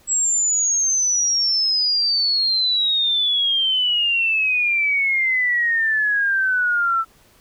sine exponential sweep, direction down, 7740 to 1323 Hz, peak -16 dBFS, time 0.07-7.05 s, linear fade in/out 50 ms, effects pink hiss -54 dBFS RMS until 7.4 s

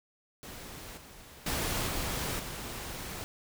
pink noise with level steps, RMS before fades -45 / -51 / -32 / -34 / -40 dBFS, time 0.43-3.24 s, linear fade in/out 0 ms, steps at 0.97 / 1.46 / 1.87 / 2.39 s, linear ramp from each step 5 ms, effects none

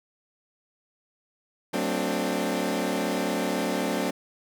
20% pulse chord, D dominant seventh, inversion first, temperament equal with one note detuned, 185 / 225 / 261.6 / 293.7 Hz, F#3 / A3 / C4 / D4, 0 / +39 / 0 / 0 cents, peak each -26 dBFS, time 1.73-4.11 s, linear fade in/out 10 ms, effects none

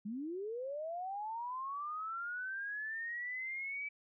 sine linear sweep, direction up, 196 to 2309 Hz, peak -38 dBFS, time 0.05-3.89 s, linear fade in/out 10 ms, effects none

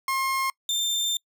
30% pulse tone pair in turn, 1069 / 3588 Hz, C6 / A7, +37 / +33 cents, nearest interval octave + major sixth, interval 2096 cents, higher second, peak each -21 dBFS, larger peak neither, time 0.08-0.5 / 0.69-1.17 s, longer second, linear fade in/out 2 ms, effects noise-tail reverb RT60 0.1 s tail -26 dB re dry

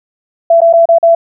sine tone with dropouts, 670 Hz, E5, 28 cents sharp, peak -3 dBFS, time 0.5-1.15 s, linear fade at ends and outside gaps 5 ms, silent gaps 0.606-0.616 / 0.728-0.735 / 0.856-0.888 / 0.985-1.028 s, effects none

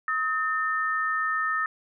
sine tone pair together, 1272.8 / 1800 Hz, D#6 / A6, +39 / +39 cents, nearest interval tritone, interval 600 cents, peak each -26 / -27 dBFS, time 0.08-1.66 s, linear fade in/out 2 ms, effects none

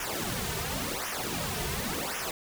pink noise with flanger, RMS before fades -33 dBFS, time 0-2.31 s, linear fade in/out 2 ms, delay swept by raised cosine 0.23 to 3.73 ms, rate 0.92 Hz, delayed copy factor -0.8, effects none

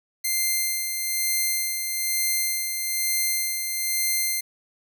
5% pulse tone with tremolo, 2090 Hz, C7, 2 cents flat, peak -11 dBFS, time 0.24-4.41 s, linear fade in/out 10 ms, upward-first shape sine, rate 1.1 Hz, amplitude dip 45%, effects none

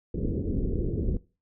pink low-pass noise, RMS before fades -28 dBFS, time 0.14-1.17 s, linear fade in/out 5 ms, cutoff 460 Hz, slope 48 dB/octave, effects noise-tail reverb RT60 0.3 s tail -18 dB re dry

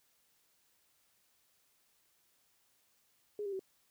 sine tone with pitch steps, 415.3 / 397.9 / 381.3 Hz, G#4 / G4 / G4, 0 / +26 / -48 cents, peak -36 dBFS, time 3.39-3.594 s, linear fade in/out 2 ms, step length 68 ms, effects white hiss -73 dBFS RMS until 3.9 s

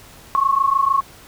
sine tone pair together, 1082.1 / 1108.7 Hz, C#6 / C#6, -42 / 0 cents, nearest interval unison, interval 42 cents, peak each -17 dBFS, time 0.35-1.01 s, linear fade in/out 0 ms, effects pink hiss -44 dBFS RMS until 1.27 s

